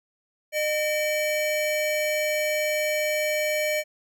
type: tone pair together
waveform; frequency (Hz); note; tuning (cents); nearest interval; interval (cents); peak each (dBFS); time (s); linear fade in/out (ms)
square; 608.9 / 2299; D#5 / D7; -38 / -37; octave + major seventh; 2301; -25 / -29; 0.52-3.84; 50
effects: none